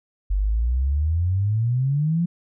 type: exponential sweep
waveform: sine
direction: up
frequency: 46.25 to 176.1 Hz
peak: -18 dBFS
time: 0.3-2.26 s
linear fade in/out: 10 ms
effects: none